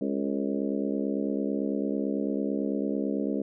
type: harmonic tone with a mistuned harmonic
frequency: 69 Hz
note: C#2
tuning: 7 cents flat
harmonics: 3 / 4 / 5 / 6 / 7 / 8 / 9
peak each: -31 / -30 / -35 / -36 / -37 / -38 / -42 dBFS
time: 0.01-3.42 s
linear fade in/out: 5 ms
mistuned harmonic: 7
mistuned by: -48 cents
effects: none